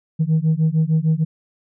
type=beating tone pair; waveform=sine; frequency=155.56 / 162.16 Hz; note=D#3 / E3; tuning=0 / -28 cents; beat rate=6.6 Hz; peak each=-16 dBFS; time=0.19-1.25 s; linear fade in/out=20 ms; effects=tanh soft clip ceiling -11 dBFS